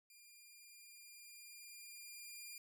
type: tone with level ramp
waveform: 10% pulse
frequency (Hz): 2403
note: D7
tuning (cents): +39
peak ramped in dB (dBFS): -52 to -40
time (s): 0.1-2.58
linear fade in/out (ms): 2
effects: none